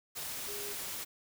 sine tone in noise, 410.9 Hz, G#4, 18 cents flat, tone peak -44 dBFS, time 0.47-0.74 s, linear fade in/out 20 ms, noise white, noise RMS -40 dBFS, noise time 0.15-1.05 s, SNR -7 dB, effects none

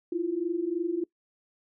sine tone pair together, 326.1 / 349.2 Hz, E4 / F4, -19 / 0 cents, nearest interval minor second, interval 119 cents, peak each -31 / -28 dBFS, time 0.12-1.04 s, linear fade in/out 5 ms, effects noise-tail reverb RT60 0.1 s tail -22 dB re dry

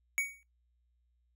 square tone with exponential decay, 2244 Hz, C#7, 21 cents sharp, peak -26 dBFS, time 0.18-0.43 s, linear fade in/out 0 ms, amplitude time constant 53 ms, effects noise-tail reverb RT60 0.2 s tail -20 dB re dry + added 60 Hz sine -70 dBFS peak until 1.35 s

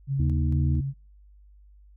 sine tone with tremolo, 137.2 Hz, C#3, 17 cents flat, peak -23 dBFS, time 0.07-0.94 s, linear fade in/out 50 ms, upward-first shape square, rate 2.2 Hz, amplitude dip 30%
harmonic tone, 77.78 Hz, D#2, in tune, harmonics 1 / 3 / 4, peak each -23 / -33 / -35 dBFS, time 0.19-0.81 s, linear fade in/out 10 ms
effects noise-tail reverb RT60 0.3 s tail -26 dB re dry + added 50 Hz sine -50 dBFS peak until 1.96 s

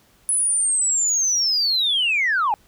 sine linear sweep, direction down, 10270 to 786 Hz, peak -16 dBFS, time 0.29-2.54 s, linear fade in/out 0 ms, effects tanh soft clip ceiling -13 dBFS + pink hiss -57 dBFS RMS until 2.67 s

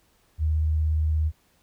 sine tone with vibrato, 77.8 Hz, D#2, in tune, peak -20 dBFS, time 0.38-1.32 s, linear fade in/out 50 ms, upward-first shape triangle, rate 17 Hz, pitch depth 18 cents each way, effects pink hiss -64 dBFS RMS until 1.62 s

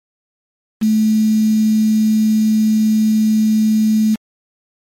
sine tone with quantisation, 217.1 Hz, A3, 23 cents flat, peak -10 dBFS, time 0.81-4.16 s, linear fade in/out 20 ms, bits 5, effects MP3 64 kbps

